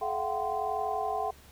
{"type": "tone cluster", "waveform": "sine", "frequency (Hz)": [428.4, 676, 727, 768, 1036], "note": ["A4", "E5", "F#5", "G5", "C6"], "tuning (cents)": [-46, 43, -31, -36, -17], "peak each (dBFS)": [-36, -36, -36, -32, -37], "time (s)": [0.01, 1.31], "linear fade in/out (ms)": 10, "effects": ["added 70 Hz sine -56 dBFS peak until 1.51 s", "pink hiss -56 dBFS RMS until 1.51 s"]}